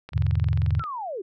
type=click train; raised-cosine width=0.3 ms; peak=-23 dBFS; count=18; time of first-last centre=0.09-0.839 s; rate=22.7 Hz
type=chord; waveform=sine; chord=E dominant seventh; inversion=none; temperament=equal with one note detuned; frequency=81.04 / 103.83 / 123.47 / 146.83 Hz; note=E2 / G#2 / B2 / D3; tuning=-29 / 0 / 0 / 0 cents; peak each=-23 / -24 / -29 / -27 dBFS; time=0.12-0.83 s; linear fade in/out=50 ms
type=linear sweep; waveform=sine; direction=down; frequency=1400 to 347.2 Hz; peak=-29 dBFS; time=0.79-1.22 s; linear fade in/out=10 ms
effects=none